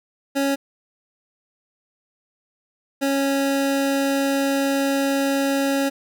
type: tone pair in turn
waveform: 25% pulse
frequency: 276.6 / 275.6 Hz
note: C#4 / C#4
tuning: -4 / -10 cents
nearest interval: unison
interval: 6 cents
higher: first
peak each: -15 dBFS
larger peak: neither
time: 0.35-0.56 / 3.01-5.9 s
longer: second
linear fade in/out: 20 ms
effects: none